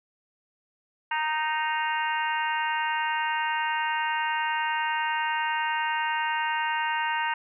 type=harmonic tone; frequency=310 Hz; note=D#4; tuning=6 cents flat; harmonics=3 / 4 / 5 / 6 / 7 / 8 / 9; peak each=-27 / -39 / -32 / -33 / -38 / -41 / -35 dBFS; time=1.11-7.34 s; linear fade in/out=5 ms; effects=none